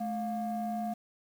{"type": "ring-modulated tone", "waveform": "triangle", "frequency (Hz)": 245.4, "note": "B3", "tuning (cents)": -11, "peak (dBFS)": -25, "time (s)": [0, 0.94], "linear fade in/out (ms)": 10, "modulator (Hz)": 461, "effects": ["tanh soft clip ceiling -26 dBFS", "9-bit"]}